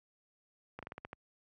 slowing click train, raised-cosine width 0.5 ms, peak -28 dBFS, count 7, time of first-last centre 0.79-1.131 s, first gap 37 ms, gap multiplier 1.17, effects high-pass 60 Hz 12 dB/octave

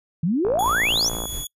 sine exponential sweep, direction up, 152 to 6320 Hz, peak -18 dBFS, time 0.23-1.09 s, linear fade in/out 5 ms
click train, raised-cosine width 1 ms, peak -16 dBFS, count 47, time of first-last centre 0.45-1.256 s, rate 57.1 Hz
10% pulse tone, 3386 Hz, G#7, 33 cents sharp, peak -21 dBFS, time 0.59-1.47 s, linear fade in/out 2 ms
brown noise with tremolo, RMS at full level -32 dBFS, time 0.64-1.45 s, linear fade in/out 10 ms, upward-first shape sine, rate 4.5 Hz, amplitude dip 70%
effects noise-tail reverb RT60 0.1 s tail -25 dB re dry + resampled to 32000 Hz

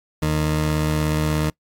20% pulse tone pair together, 76.75 / 153.5 Hz, D#2 / D#3, -23 / -23 cents, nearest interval octave, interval 1200 cents, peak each -18 dBFS, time 0.22-1.5 s, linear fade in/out 5 ms, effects noise-tail reverb RT60 0.1 s tail -24 dB re dry + AAC 64 kbps

